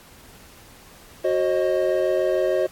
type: chord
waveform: triangle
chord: C diminished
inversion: second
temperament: equal with one note detuned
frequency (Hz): 370 / 535.5 / 622.3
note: Gb4 / C5 / Eb5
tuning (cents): 0 / +40 / 0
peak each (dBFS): -21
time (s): 1.24-2.67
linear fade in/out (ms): 10
effects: pink hiss -48 dBFS RMS until 2.71 s + AAC 64 kbps